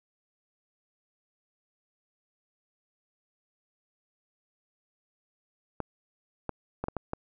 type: clicks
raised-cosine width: 1 ms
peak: -17 dBFS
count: 6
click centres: 5.803 / 6.493 / 6.84 / 6.884 / 6.967 / 7.134 s
effects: none